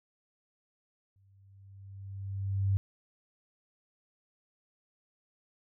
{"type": "tone with exponential growth", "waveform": "sine", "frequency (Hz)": 97.8, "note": "G2", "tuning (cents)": -4, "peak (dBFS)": -23, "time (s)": [1.16, 2.77], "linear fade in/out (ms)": 0, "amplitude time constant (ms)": 350, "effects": []}